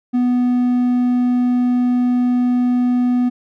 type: tone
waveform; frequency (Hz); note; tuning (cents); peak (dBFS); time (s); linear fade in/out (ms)
triangle; 246.9; B3; 0; -11; 0.13-3.3; 20
effects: none